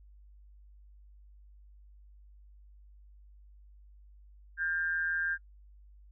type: tone with amplitude modulation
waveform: sine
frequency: 1600 Hz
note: G6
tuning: 35 cents sharp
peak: -26 dBFS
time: 4.57-5.38 s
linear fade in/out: 50 ms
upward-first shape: sine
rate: 166 Hz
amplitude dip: 65%
effects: noise-tail reverb RT60 0.1 s tail -25 dB re dry + added 50 Hz sine -53 dBFS peak until 6.11 s